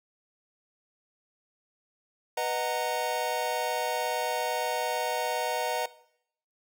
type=chord; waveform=square; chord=B major seventh; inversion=none; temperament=equal with one note detuned; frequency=493.9 / 622.3 / 740 / 923.2 Hz; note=B4 / D#5 / F#5 / A#5; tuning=0 / 0 / 0 / -17 cents; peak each=-34 dBFS; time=2.37-5.86 s; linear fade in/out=5 ms; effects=noise-tail reverb RT60 0.7 s tail -19 dB re dry